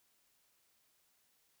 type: silence
effects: white hiss -74 dBFS RMS until 1.6 s